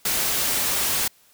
white noise, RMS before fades -23 dBFS, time 0.05-1.08 s, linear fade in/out 5 ms, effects white hiss -57 dBFS RMS until 1.33 s

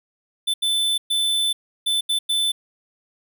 square tone bursts at uneven times, 3520 Hz, A7, in tune, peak -19 dBFS, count 6, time 0.47-0.54 / 0.62-0.98 / 1.1-1.53 / 1.86-2.01 / 2.09-2.19 / 2.29-2.52 s, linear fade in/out 10 ms, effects none

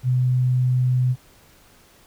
sine tone, 126.5 Hz, B2, 42 cents sharp, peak -16 dBFS, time 0.03-1.16 s, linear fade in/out 50 ms, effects pink hiss -53 dBFS RMS until 2.06 s

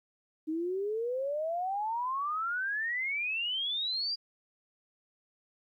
sine exponential sweep, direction up, 306.4 to 4856 Hz, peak -30 dBFS, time 0.47-4.16 s, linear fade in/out 20 ms, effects 12-bit

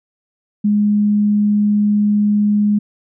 sine tone, 207.7 Hz, G#3, in tune, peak -11 dBFS, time 0.64-2.79 s, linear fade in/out 10 ms, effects none

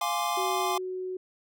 square chord, D half-diminished seventh, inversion first, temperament equal, 698.5 / 830.6 / 1046.5 / 1174.7 Hz, F5 / Ab5 / C6 / D6, 0 / 0 / 0 / 0 cents, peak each -33 dBFS, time 0.01-0.78 s, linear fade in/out 5 ms
sine tone with pitch glide, 374.5 to 370.2 Hz, F#4 to F#4, +21 to +1 cents, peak -31 dBFS, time 0.37-1.17 s, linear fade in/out 5 ms, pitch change -20 cents, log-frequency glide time 0.53-0.72 s
effects none

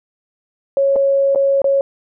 sine tone with dropouts, 551 Hz, C#5, 11 cents flat, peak -11 dBFS, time 0.77-1.81 s, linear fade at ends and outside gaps 1 ms, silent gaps 0.958-0.962 / 1.349-1.358 / 1.618-1.643 s, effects none

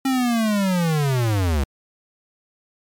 square linear sweep, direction down, 270.3 to 65.41 Hz, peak -18 dBFS, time 0.05-1.64 s, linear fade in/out 5 ms, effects MP3 96 kbps

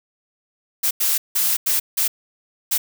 blue noise bursts at uneven times, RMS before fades -19 dBFS, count 6, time 0.83-0.91 / 1-1.18 / 1.35-1.57 / 1.66-1.8 / 1.97-2.08 / 2.71-2.78 s, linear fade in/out 10 ms, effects none

